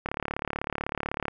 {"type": "click train", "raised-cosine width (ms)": 0.5, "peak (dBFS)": -14, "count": 45, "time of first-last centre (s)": [0.06, 1.282], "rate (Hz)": 36, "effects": []}